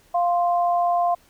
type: tone pair together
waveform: sine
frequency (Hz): 698.5 / 1046.6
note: F5 / C6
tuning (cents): 0 / 0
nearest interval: perfect fifth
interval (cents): 700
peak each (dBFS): -18 / -26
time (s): 0.14-1.15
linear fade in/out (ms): 10
effects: pink hiss -57 dBFS RMS until 1.29 s